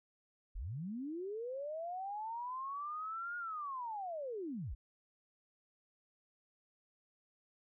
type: linear two-way sweep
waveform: sine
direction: up then down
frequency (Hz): 31.18 to 1438 to 31.18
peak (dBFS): -39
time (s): 0.55-4.75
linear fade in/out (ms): 10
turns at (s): 3.37
effects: none